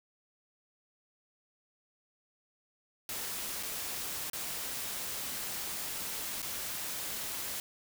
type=noise with dropouts; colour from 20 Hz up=white; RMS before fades=-38 dBFS; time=3.09-7.6 s; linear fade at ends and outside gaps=1 ms; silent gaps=3.628-3.632 / 4.299-4.332 / 6.419-6.427 s; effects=none

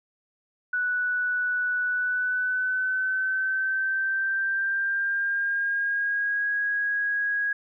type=tone with pitch glide; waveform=sine; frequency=1480 to 1651.7 Hz; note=F#6 to G#6; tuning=0 to -10 cents; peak=-23 dBFS; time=0.73-7.53 s; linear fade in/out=5 ms; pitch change=+190 cents; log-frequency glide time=1.85-6.52 s; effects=none

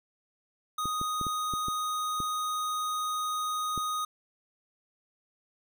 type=tone; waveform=square; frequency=1244.5 Hz; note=D#6; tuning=in tune; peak=-30 dBFS; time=0.78-4.05 s; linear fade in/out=5 ms
type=clicks; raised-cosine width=3 ms; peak=-24 dBFS; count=8; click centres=0.856 / 1.014 / 1.213 / 1.267 / 1.537 / 1.684 / 2.203 / 3.777 s
effects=none

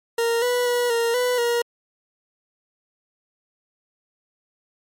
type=tone with pitch steps; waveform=40% pulse; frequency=464.5 / 491 / 485.9 / 465.1 / 495.7 / 474.4 Hz; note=A#4 / B4 / B4 / A#4 / B4 / A#4; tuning=-6 / -10 / -28 / -4 / +6 / +30 cents; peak=-18 dBFS; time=0.18-1.62 s; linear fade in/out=5 ms; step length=240 ms; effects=MP3 64 kbps

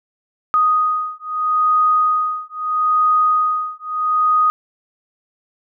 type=beating tone pair; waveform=sine; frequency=1244.5 / 1245.27 Hz; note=D#6 / D#6; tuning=0 / +1 cents; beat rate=0.77 Hz; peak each=-17 dBFS; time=0.54-4.5 s; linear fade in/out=0 ms; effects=none

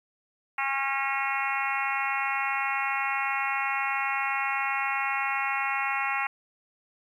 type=harmonic tone with a mistuned harmonic; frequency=272.3 Hz; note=C#4; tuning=31 cents flat; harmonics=3 / 4 / 5 / 6 / 7 / 8 / 9 / 10; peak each=-32 / -33 / -34 / -41 / -33 / -33 / -36 / -36 dBFS; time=0.58-6.27 s; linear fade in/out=5 ms; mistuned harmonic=5; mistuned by=+18 cents; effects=10-bit

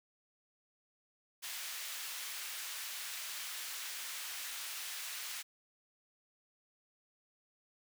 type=high-pass noise; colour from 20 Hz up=pink; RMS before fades=-43 dBFS; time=1.42-5.43 s; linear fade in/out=20 ms; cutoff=1900 Hz; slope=12 dB/octave; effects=none

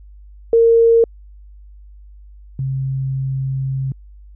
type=tone pair in turn; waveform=sine; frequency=460 / 133.79 Hz; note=A#4 / C3; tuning=-23 / +39 cents; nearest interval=octave + major sixth; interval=2138 cents; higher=first; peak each=-8 / -18 dBFS; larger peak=first; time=0.53-1.04 / 2.59-3.92 s; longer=second; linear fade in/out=2 ms; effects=added 50 Hz sine -38 dBFS peak until 4.35 s

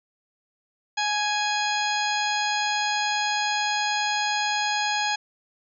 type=harmonic tone with a mistuned harmonic; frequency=830.6 Hz; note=G#5; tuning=in tune; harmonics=1 / 2 / 3 / 4 / 5 / 6 / 8; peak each=-26 / -29 / -31 / -32 / -33 / -34 / -35 dBFS; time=0.97-5.16 s; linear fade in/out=10 ms; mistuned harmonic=1; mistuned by=+17 cents; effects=none

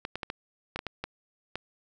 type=clicks; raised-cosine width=0.3 ms; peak=-17 dBFS; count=9; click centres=0.051 / 0.156 / 0.232 / 0.301 / 0.76 / 0.791 / 0.867 / 1.04 / 1.556 s; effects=none

